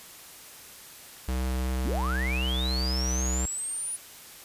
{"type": "tone", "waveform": "square", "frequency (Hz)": 64, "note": "C2", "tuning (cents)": -38, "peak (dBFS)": -27, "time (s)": [1.28, 3.46], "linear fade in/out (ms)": 5}
{"type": "linear sweep", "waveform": "sine", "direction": "up", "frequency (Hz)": [137.5, 9860], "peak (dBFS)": -30, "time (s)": [1.84, 3.97], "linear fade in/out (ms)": 20}
{"effects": ["white hiss -47 dBFS RMS until 4.44 s", "resampled to 32000 Hz"]}